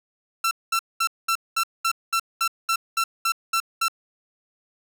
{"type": "tone bursts", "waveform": "sawtooth", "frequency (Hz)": 1346, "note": "E6", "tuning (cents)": 36, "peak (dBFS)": -16, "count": 13, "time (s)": [0.44, 3.883], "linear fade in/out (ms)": 5, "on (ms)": 71, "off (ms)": 210, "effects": []}